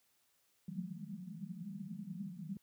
white band-pass noise, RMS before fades -45 dBFS, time 0.68-2.57 s, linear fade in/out 2 ms, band 160 to 210 Hz, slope 96 dB/octave, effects white hiss -75 dBFS RMS until 2.62 s + high-pass 60 Hz 12 dB/octave

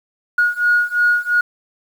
sine beating tone pair, 1443 / 1445.9 Hz, F#6 / F#6, -44 / -40 cents, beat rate 2.9 Hz, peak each -16 / -15 dBFS, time 0.38-1.41 s, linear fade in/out 5 ms, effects tanh soft clip ceiling -6 dBFS + 7-bit

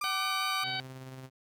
35% pulse tone with vibrato, 1187 Hz, D6, 18 cents sharp, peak -30 dBFS, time 0.01-0.64 s, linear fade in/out 5 ms, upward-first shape square, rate 5 Hz, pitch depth 9 cents each way
harmonic tone, 759 Hz, F#5, 44 cents sharp, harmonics 1 / 2 / 3 / 4 / 5 / 6, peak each -39 / -39 / -39 / -39 / -39 / -39 dBFS, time 0.04-0.8 s, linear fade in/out 0 ms
sawtooth tone with tremolo, 130.8 Hz, C3, in tune, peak -38 dBFS, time 0.62-1.3 s, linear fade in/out 50 ms, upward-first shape square, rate 18 Hz, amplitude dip 25%
effects none

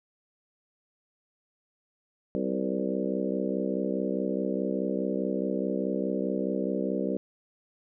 harmonic tone with a mistuned harmonic, 64.8 Hz, C2, 16 cents flat, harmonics 3 / 4 / 5 / 6 / 7 / 8 / 9, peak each -32 / -33 / -34 / -35 / -35 / -36 / -37 dBFS, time 2.35-7.17 s, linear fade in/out 0 ms, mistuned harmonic 7, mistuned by +43 cents, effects none

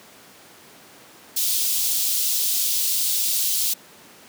white high-pass noise, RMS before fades -22 dBFS, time 1.36-3.74 s, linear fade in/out 10 ms, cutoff 3300 Hz, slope 24 dB/octave, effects pink hiss -47 dBFS RMS until 4.28 s + high-pass 200 Hz 12 dB/octave

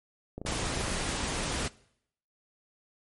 click train, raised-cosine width 2 ms, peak -24 dBFS, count 16, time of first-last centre 0.38-0.918 s, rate 27.9 Hz
pink noise, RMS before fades -32 dBFS, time 0.46-1.68 s, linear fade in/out 2 ms
effects noise-tail reverb RT60 0.7 s tail -21 dB re dry + MP3 48 kbps

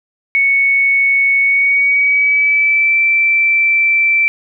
sine tone with pitch glide, 2217 to 2335 Hz, C#7 to D7, 0 to -11 cents, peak -9 dBFS, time 0.35-4.28 s, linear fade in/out 0 ms, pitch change +89 cents, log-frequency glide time 1.4-2.98 s, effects none

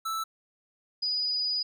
square / sine tone pair in turn, 1318.5 / 4941 Hz, E6 / D#8, 0 / -13 cents, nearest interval octave + major seventh, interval 2287 cents, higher second, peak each -30 / -26 dBFS, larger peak second, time 0.05-0.24 / 1.02-1.63 s, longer second, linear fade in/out 10 ms, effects none

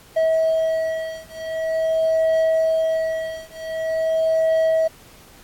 triangle beating tone pair, 644 / 644.45 Hz, E5 / E5, -41 / -39 cents, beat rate 0.45 Hz, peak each -19 dBFS, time 0.16-4.88 s, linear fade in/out 10 ms, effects pink hiss -48 dBFS RMS until 5.43 s + AAC 64 kbps

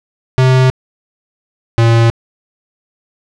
square tone pair in turn, 129.6 / 115.46 Hz, C3 / A#2, -16 / -16 cents, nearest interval major second, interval 200 cents, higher first, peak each -7 dBFS, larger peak neither, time 0.38-0.7 / 1.78-2.1 s, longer neither, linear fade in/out 0 ms, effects low-pass 5000 Hz 12 dB/octave

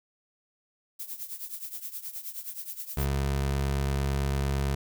violet noise with tremolo, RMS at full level -35 dBFS, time 0.99-3.06 s, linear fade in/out 10 ms, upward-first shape triangle, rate 9.5 Hz, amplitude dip 85%
25% pulse tone, 68.9 Hz, C#2, 10 cents flat, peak -22 dBFS, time 2.97-4.75 s, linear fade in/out 5 ms
effects none

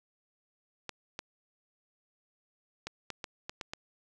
clicks, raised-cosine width 0.2 ms, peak -20 dBFS, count 8, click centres 0.893 / 1.191 / 2.87 / 3.103 / 3.242 / 3.495 / 3.612 / 3.735 s, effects none

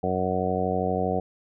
harmonic tone, 92.5 Hz, F#2, in tune, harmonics 1 / 2 / 3 / 4 / 5 / 6 / 7 / 8, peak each -33 / -30 / -34 / -34 / -29 / -32 / -32 / -29 dBFS, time 0.03-1.2 s, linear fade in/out 5 ms, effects none

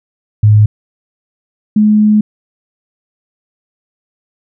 sine tone pair in turn, 106 / 212 Hz, G#2 / G#3, +36 / +36 cents, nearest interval octave, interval 1200 cents, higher second, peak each -3 / -5 dBFS, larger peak first, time 0.43-0.66 / 1.76-2.21 s, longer second, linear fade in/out 5 ms, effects none

